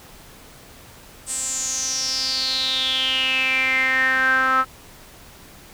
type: tone with band-pass filter sweep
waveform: sawtooth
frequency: 261.6 Hz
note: C4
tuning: in tune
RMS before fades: -21 dBFS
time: 1.26-4.65 s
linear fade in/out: 50 ms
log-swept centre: 8400 to 1300 Hz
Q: 8.7
effects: pink hiss -45 dBFS RMS until 5.73 s